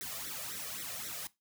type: noise with flanger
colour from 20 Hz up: white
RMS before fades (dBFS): -41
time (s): 0.01-1.27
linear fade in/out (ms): 0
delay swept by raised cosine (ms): 0.51 to 1.71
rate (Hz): 3.8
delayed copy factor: +0.95
effects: noise-tail reverb RT60 0.2 s tail -19 dB re dry + high-pass 80 Hz 12 dB/octave